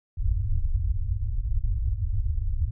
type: low-pass noise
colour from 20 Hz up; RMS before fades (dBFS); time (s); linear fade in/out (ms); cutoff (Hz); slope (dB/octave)
pink; -25; 0.17-2.71; 5; 110; 96
effects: none